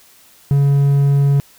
triangle tone, 140.6 Hz, C#3, 25 cents sharp, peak -8 dBFS, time 0.51-1.4 s, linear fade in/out 0 ms, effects white hiss -48 dBFS RMS until 1.58 s

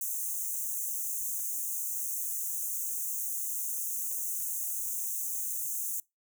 white high-pass noise, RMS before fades -34 dBFS, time 0.01-6 s, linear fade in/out 2 ms, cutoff 6100 Hz, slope 96 dB/octave, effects noise-tail reverb RT60 0.2 s tail -24 dB re dry

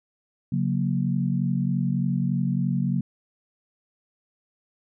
sine chord, F# major, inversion second, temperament equal with one note detuned, 138.59 / 181.92 / 233.1 Hz, C#3 / F#3 / A#3, 0 / -29 / 0 cents, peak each -25 / -25 / -28 dBFS, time 0.52-3.01 s, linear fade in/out 5 ms, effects none

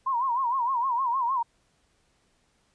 sine tone with vibrato, 1005 Hz, B5, 30 cents sharp, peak -23 dBFS, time 0.06-1.43 s, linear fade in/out 10 ms, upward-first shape sine, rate 6.5 Hz, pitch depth 140 cents each way, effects pink hiss -68 dBFS RMS until 2.74 s + resampled to 22050 Hz

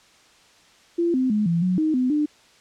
sine tone with pitch steps, 341.3 / 258.2 / 211 / 168.9 / 182.9 / 312.4 / 253.6 / 299.1 Hz, F4 / C4 / G#3 / E3 / F#3 / D#4 / B3 / D4, -40 / -23 / +28 / +42 / -20 / +7 / +46 / +32 cents, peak -18 dBFS, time 0.98-2.26 s, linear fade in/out 10 ms, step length 160 ms, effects white hiss -54 dBFS RMS until 2.6 s + low-pass 6000 Hz 12 dB/octave

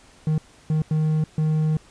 triangle tone bursts at uneven times, 155.56 Hz, D#3, in tune, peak -16 dBFS, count 4, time 0.27-0.38 / 0.7-0.82 / 0.91-1.24 / 1.38-1.77 s, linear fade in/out 2 ms, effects pink hiss -52 dBFS RMS until 1.9 s + resampled to 22050 Hz

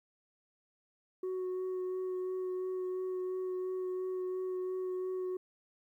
sine tone with vibrato, 370 Hz, F#4, in tune, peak -31 dBFS, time 1.23-5.37 s, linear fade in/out 5 ms, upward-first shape sine, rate 2.9 Hz, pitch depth 12 cents each way, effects tanh soft clip ceiling -33 dBFS + 12-bit

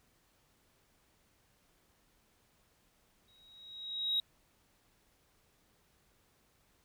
sine tone with exponential growth, 3812 Hz, A#7, 38 cents sharp, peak -26 dBFS, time 3.28-4.2 s, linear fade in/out 2 ms, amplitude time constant 200 ms, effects tanh soft clip ceiling -25 dBFS + pink hiss -71 dBFS RMS until 6.84 s

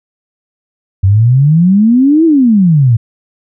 sine exponential two-way sweep, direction up then down, 92.5 to 335.7 to 109.4 Hz, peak -4 dBFS, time 1.03-2.97 s, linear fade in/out 10 ms, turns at 2.25 s, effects none

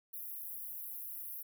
pink high-pass noise, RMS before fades -44 dBFS, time 0.13-1.43 s, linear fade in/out 10 ms, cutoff 11000 Hz, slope 96 dB/octave, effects none

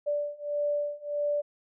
sine beating tone pair, 584 / 585.6 Hz, D5 / D5, -10 / -5 cents, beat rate 1.6 Hz, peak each -31 / -30 dBFS, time 0.06-1.42 s, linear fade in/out 20 ms, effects none

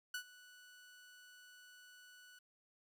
sawtooth tone with ADSR envelope, 1480 Hz, F#6, in tune, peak -35 dBFS, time 0.14-2.39 s, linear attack 5 ms, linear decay 85 ms, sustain -20 dB, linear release 7 ms, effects 12-bit

